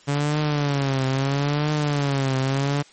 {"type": "tone with vibrato", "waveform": "sawtooth", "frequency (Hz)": 141.3, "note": "C#3", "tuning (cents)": 34, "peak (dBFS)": -16, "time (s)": [0.07, 2.83], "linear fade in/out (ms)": 20, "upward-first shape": "triangle", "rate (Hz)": 0.76, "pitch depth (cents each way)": 130, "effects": ["white hiss -51 dBFS RMS until 2.92 s", "MP3 32 kbps"]}